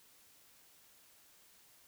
silence, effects white hiss -64 dBFS RMS until 1.87 s

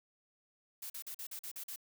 blue noise bursts, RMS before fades -44 dBFS, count 8, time 0.82-1.761 s, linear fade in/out 5 ms, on 80 ms, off 43 ms, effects none

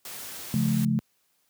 white noise, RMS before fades -39 dBFS, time 0.05-0.85 s, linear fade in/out 2 ms
sine chord, Db augmented, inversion none, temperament just, 138.59 / 173.24 / 216.5 Hz, Db3 / F3 / A3, 0 / -14 / -28 cents, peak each -26 / -28 / -24 dBFS, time 0.54-0.99 s, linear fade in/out 0 ms
effects white hiss -70 dBFS RMS until 1.49 s + high-pass 80 Hz 12 dB/octave

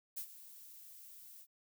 violet noise with ADSR envelope, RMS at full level -40 dBFS, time 0.16-1.47 s, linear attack 18 ms, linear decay 82 ms, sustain -15 dB, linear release 56 ms, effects none

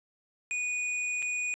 square tone with dropouts, 2467 Hz, D#7, 15 cents flat, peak -30 dBFS, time 0.51-1.54 s, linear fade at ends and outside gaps 0 ms, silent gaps 1.222-1.226 s, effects resampled to 22050 Hz

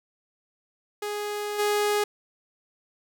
sawtooth tone with level steps, 415.3 Hz, G#4, in tune, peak -25 / -18 dBFS, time 1.02-2.04 s, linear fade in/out 5 ms, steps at 1.58 s, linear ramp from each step 20 ms, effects none

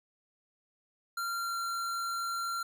square tone with pitch glide, 1380 to 1372.1 Hz, F6 to F6, -21 to -31 cents, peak -33 dBFS, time 1.17-2.63 s, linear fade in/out 5 ms, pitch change -10 cents, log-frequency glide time 1.37-1.57 s, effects none

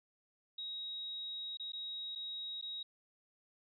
sine tone with dropouts, 3800 Hz, A#7, 33 cents sharp, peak -40 dBFS, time 0.58-2.83 s, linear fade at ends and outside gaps 5 ms, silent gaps 1.572-1.597 / 1.721-1.732 / 2.152-2.157 / 2.614-2.624 s, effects none

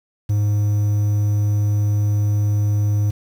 triangle tone with quantisation, 103.83 Hz, G#2, in tune, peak -13 dBFS, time 0.29-3.11 s, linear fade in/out 10 ms, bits 7, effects none

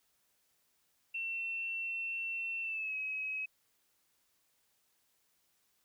sine tone with pitch glide, 2701 to 2552 Hz, E7 to D#7, +42 to +43 cents, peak -35 dBFS, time 1.14-3.46 s, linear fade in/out 10 ms, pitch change -99 cents, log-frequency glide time 2.61-2.95 s, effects white hiss -75 dBFS RMS until 5.84 s

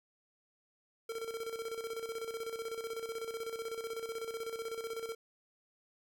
square tone with tremolo, 454.5 Hz, A#4, 44 cents flat, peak -37 dBFS, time 1.09-5.15 s, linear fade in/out 5 ms, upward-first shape square, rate 16 Hz, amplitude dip 60%, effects none

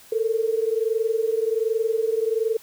sine tone pair together, 440 / 461.3 Hz, A4 / A#4, 0 / -18 cents, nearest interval minor second, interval 82 cents, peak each -22 / -24 dBFS, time 0.12-2.57 s, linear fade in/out 5 ms, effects white hiss -49 dBFS RMS until 2.62 s

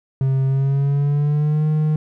triangle tone with pitch glide, 133.8 to 153.7 Hz, C3 to D#3, +39 to -21 cents, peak -13 dBFS, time 0.21-1.96 s, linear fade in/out 2 ms, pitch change +240 cents, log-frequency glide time 0.46-1.66 s, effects none

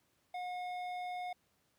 sine tone with hard clipping, 722 Hz, F#5, 43 cents flat, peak -40 dBFS, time 0.34-1.33 s, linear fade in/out 5 ms, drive 10 dB, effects pink hiss -75 dBFS RMS until 1.78 s + high-pass 80 Hz 12 dB/octave

